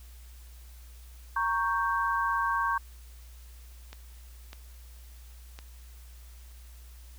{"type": "chord", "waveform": "sine", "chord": "G diminished", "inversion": "first", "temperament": "equal", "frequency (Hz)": [932.3, 1108.7, 1568], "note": ["Bb5", "Db6", "G6"], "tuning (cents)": [0, 0, 0], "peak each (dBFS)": [-31, -28, -31], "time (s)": [1.36, 2.78], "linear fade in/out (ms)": 5}
{"type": "clicks", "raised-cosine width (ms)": 0.2, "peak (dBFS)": -26, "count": 3, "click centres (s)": [3.93, 4.531, 5.589]}
{"effects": ["added 60 Hz sine -46 dBFS peak until 7.18 s", "white hiss -58 dBFS RMS until 7.18 s"]}